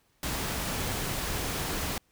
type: noise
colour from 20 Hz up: pink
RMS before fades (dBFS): -32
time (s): 0.23-1.98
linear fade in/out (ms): 2
effects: pink hiss -69 dBFS RMS until 2.11 s